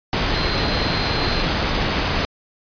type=tone in noise; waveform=sine; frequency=4130 Hz; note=C8; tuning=23 cents flat; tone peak=-28 dBFS; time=0.34-1.42 s; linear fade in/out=0 ms; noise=pink; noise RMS=-20 dBFS; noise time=0.13-2.25 s; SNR=-11 dB; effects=resampled to 11025 Hz